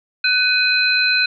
sine tone cluster, 1498 / 2506 / 4072 Hz, F#6 / D#7 / C8, +21 / +12 / -48 cents, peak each -18 dBFS, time 0.24-1.26 s, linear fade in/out 5 ms, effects none

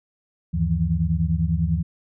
sine tone cluster, 76.6 / 97.3 / 158.5 / 168.5 Hz, D#2 / G2 / D#3 / E3, -27 / -12 / +32 / +38 cents, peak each -24 / -28 / -24 / -23 dBFS, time 0.53-1.83 s, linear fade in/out 20 ms, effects none

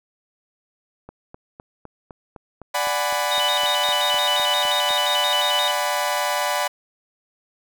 click train, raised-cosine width 1 ms, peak -24 dBFS, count 16, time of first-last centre 1.09-4.907 s, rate 3.93 Hz
sawtooth chord, G# half-diminished seventh, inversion second, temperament equal with one note detuned, 587.3 / 740 / 830.6 / 993.5 Hz, D5 / F#5 / G#5 / B5, 0 / 0 / 0 / +10 cents, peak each -22 / -23 / -25 / -21 dBFS, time 2.74-6.68 s, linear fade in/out 10 ms
sine tone with vibrato, 3330 Hz, G#7, 4 cents sharp, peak -21 dBFS, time 3.31-5.72 s, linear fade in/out 10 ms, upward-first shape square, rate 5.7 Hz, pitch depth 190 cents each way
effects none

